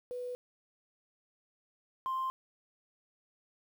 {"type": "tone pair in turn", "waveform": "sine", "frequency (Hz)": [494.6, 1048.6], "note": ["B4", "C6"], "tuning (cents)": [3, 3], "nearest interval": "octave + minor second", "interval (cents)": 1300, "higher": "second", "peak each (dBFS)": [-36, -30], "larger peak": "second", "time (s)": [[0.11, 0.35], [2.06, 2.3]], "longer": "neither", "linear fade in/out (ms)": 0, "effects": ["tanh soft clip ceiling -28 dBFS", "10-bit"]}